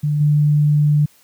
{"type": "tone with level steps", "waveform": "sine", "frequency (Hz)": 148.4, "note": "D3", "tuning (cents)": 18, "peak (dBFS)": [-15, -11], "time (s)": [0.03, 1.06], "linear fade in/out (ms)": 10, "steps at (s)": 0.2, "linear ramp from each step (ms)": 10, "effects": ["white hiss -53 dBFS RMS until 1.23 s"]}